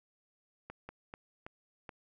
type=slowing click train; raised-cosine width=0.5 ms; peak=-29 dBFS; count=5; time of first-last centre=0.7-1.892 s; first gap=190 ms; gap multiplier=1.31; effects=none